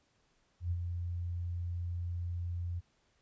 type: tone with ADSR envelope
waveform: sine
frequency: 87.1 Hz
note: F2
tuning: 4 cents flat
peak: -29 dBFS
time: 0.6-2.81 s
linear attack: 110 ms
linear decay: 50 ms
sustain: -5 dB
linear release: 27 ms
effects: pink hiss -73 dBFS RMS until 3.21 s + resampled to 16000 Hz